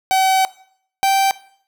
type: tone pair in turn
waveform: 45% pulse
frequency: 761 / 779.2 Hz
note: F#5 / G5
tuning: +48 / -11 cents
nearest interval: unison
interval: 41 cents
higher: second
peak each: -13 dBFS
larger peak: neither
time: 0.11-0.45 / 1.03-1.31 s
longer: first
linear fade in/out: 0 ms
effects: noise-tail reverb RT60 0.6 s tail -19 dB re dry